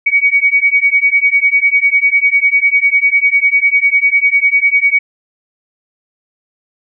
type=beating tone pair; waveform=sine; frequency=2248 / 2258 Hz; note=C#7 / C#7; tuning=+24 / +31 cents; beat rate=10 Hz; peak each=-11 dBFS; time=0.06-4.99 s; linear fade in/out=10 ms; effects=none